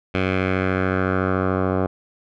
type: tone with low-pass filter sweep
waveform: 10% pulse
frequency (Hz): 93.7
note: F#2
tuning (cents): +22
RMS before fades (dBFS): -21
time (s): 0.14-1.87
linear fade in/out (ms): 10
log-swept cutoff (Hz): 2600 to 950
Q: 2.3
effects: none